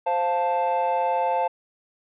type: chord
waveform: triangle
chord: F major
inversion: second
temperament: equal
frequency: 523.3 / 698.5 / 880 Hz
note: C5 / F5 / A5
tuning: 0 / 0 / 0 cents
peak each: -24 / -24 / -21 dBFS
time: 0.06-1.48 s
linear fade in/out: 10 ms
effects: tanh soft clip ceiling -10 dBFS + resampled to 8000 Hz